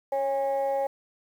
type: tone pair together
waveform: sine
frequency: 549 / 816.9 Hz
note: C#5 / G#5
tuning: -17 / -29 cents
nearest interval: perfect fifth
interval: 688 cents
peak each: -24 / -27 dBFS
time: 0.12-0.87 s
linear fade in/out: 5 ms
effects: tanh soft clip ceiling -20 dBFS + 9-bit